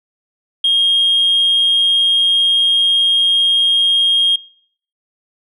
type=tone; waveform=sine; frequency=3241 Hz; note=G#7; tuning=43 cents flat; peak=-9 dBFS; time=0.64-4.36 s; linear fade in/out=5 ms; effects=noise-tail reverb RT60 0.6 s tail -24 dB re dry + tanh soft clip ceiling -7 dBFS